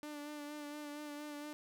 sawtooth tone with vibrato, 295.3 Hz, D4, 10 cents sharp, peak -40 dBFS, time 0.03-1.53 s, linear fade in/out 0 ms, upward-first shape sine, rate 4.3 Hz, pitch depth 27 cents each way, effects none

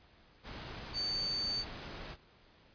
sine tone in noise, 4556 Hz, C#8, 47 cents sharp, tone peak -32 dBFS, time 0.93-1.65 s, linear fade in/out 50 ms, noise pink, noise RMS -45 dBFS, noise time 0.43-2.17 s, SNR +10 dB, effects pink hiss -63 dBFS RMS until 2.74 s + resampled to 11025 Hz

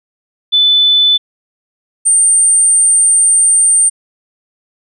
sine tone pair in turn, 3500 / 8819 Hz, A7 / C#9, -10 / -10 cents, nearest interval octave + major third, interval 1600 cents, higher second, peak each -6 dBFS, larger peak neither, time 0.52-1.18 / 2.05-3.9 s, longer second, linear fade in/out 20 ms, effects none

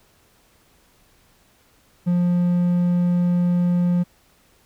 triangle tone, 176.2 Hz, F3, 16 cents sharp, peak -14 dBFS, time 2.06-4.04 s, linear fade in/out 20 ms, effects pink hiss -58 dBFS RMS until 4.65 s

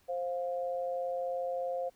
sine tone pair together, 526 / 703 Hz, C5 / F5, +9 / +11 cents, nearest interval perfect fourth, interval 502 cents, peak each -33 / -37 dBFS, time 0.08-1.9 s, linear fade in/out 20 ms, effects pink hiss -68 dBFS RMS until 1.95 s

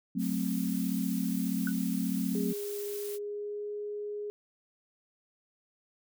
sine chord, F# diminished, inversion none, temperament equal, 185 / 220 / 261.6 Hz, F#3 / A3 / C4, 0 / 0 / 0 cents, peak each -32 / -33 / -33 dBFS, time 0.15-2.53 s, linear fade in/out 10 ms
blue noise, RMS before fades -43 dBFS, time 0.18-3.19 s, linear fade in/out 50 ms
sine tone with exponential decay, 1480 Hz, F#6, in tune, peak -30 dBFS, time 1.67-1.75 s, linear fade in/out 2 ms, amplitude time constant 16 ms
sine tone with pitch glide, 410 to 415.2 Hz, G#4 to G#4, -22 to 0 cents, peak -34 dBFS, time 2.35-4.3 s, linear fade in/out 0 ms, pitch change +22 cents, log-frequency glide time 2.85-3.71 s
effects none

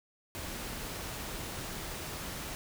pink noise, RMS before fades -40 dBFS, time 0.35-2.55 s, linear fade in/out 0 ms, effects none

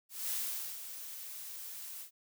blue noise with ADSR envelope, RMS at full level -35 dBFS, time 0.09-2.11 s, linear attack 220 ms, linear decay 470 ms, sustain -10 dB, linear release 100 ms, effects none

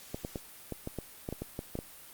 clicks, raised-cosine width 2 ms, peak -22 dBFS, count 12, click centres 0.145 / 0.249 / 0.358 / 0.723 / 0.874 / 0.987 / 1.289 / 1.326 / 1.42 / 1.591 / 1.754 / 1.789 s, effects white hiss -51 dBFS RMS until 2.13 s + Opus 48 kbps

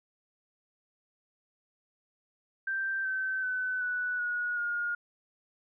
sine tone with pitch steps, 1568 / 1538.4 / 1509.3 / 1480.9 / 1452.9 / 1425.5 Hz, G6 / G6 / F#6 / F#6 / F#6 / F6, 0 / -33 / +34 / +1 / -32 / +35 cents, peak -29 dBFS, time 2.67-4.95 s, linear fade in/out 5 ms, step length 380 ms, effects none

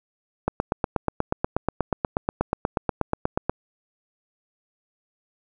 click train, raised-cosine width 1 ms, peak -7 dBFS, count 26, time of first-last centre 0.48-3.496 s, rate 8.29 Hz, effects none

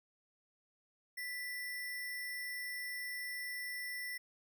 sine tone with sample-and-hold, 1975.5 Hz, B6, in tune, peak -39 dBFS, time 1.17-4.18 s, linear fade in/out 10 ms, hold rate 7350 Hz, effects none

